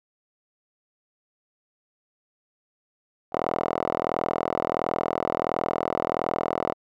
5% pulse tone with band-pass filter, 41.44 Hz, E1, 10 cents sharp, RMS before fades -27 dBFS, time 3.32-6.74 s, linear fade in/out 20 ms, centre 770 Hz, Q 5.7, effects none

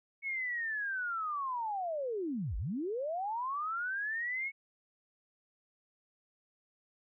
sine linear two-way sweep, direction down then up, 2217 to 40.77 to 2217 Hz, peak -33 dBFS, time 0.22-4.52 s, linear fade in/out 50 ms, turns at 2.57 s, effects none

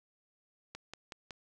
click train, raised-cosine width 0.2 ms, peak -26 dBFS, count 4, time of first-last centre 0.75-1.308 s, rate 5.38 Hz, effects none

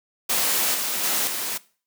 white noise with level steps, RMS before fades -22 / -26 / -23 / -28 dBFS, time 0.29-1.58 s, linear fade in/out 10 ms, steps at 0.74 / 1.03 / 1.27 s, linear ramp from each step 5 ms, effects noise-tail reverb RT60 0.4 s tail -20 dB re dry + high-pass 200 Hz 12 dB/octave

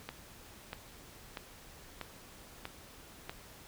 click train, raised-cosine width 0.3 ms, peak -23 dBFS, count 6, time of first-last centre 0.09-3.295 s, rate 1.56 Hz, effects pink hiss -54 dBFS RMS until 3.67 s

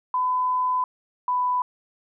sine tone pair in turn, 1007 / 994.9 Hz, B5 / B5, +33 / +12 cents, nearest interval unison, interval 21 cents, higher first, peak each -20 dBFS, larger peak neither, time 0.14-0.84 / 1.28-1.62 s, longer first, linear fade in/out 2 ms, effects none

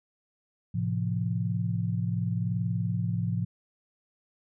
sine chord, F major, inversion first, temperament equal with one note detuned, 110 / 130.81 / 172.91 Hz, A2 / C3 / F3, 0 / 0 / -17 cents, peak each -29 / -33 / -30 dBFS, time 0.74-3.45 s, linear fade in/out 10 ms, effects none

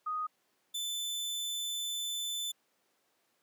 sine / sawtooth tone pair in turn, 1244.5 / 3520 Hz, D#6 / A7, 0 / 0 cents, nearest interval octave + tritone, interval 1800 cents, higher second, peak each -32 / -31 dBFS, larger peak second, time 0.06-0.27 / 0.74-2.52 s, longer second, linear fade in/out 10 ms, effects pink hiss -74 dBFS RMS until 3.42 s + high-pass 300 Hz 12 dB/octave

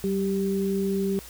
sine tone pair together, 192.97 / 392 Hz, G3 / G4, -27 / 0 cents, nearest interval octave, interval 1227 cents, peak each -25 / -26 dBFS, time 0.04-1.19 s, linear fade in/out 0 ms, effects added 60 Hz sine -48 dBFS peak until 1.29 s + white hiss -45 dBFS RMS until 1.29 s

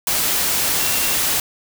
sine tone in noise, 2735 Hz, F7, 37 cents flat, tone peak -29 dBFS, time 0.8-1.14 s, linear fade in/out 2 ms, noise white, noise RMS -19 dBFS, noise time 0.07-1.4 s, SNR -13 dB, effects none

